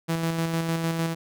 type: tone with tremolo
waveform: sawtooth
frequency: 164.81 Hz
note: E3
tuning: in tune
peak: -19 dBFS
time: 0.08-1.15 s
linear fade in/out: 20 ms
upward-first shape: square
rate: 6.6 Hz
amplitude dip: 35%
effects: none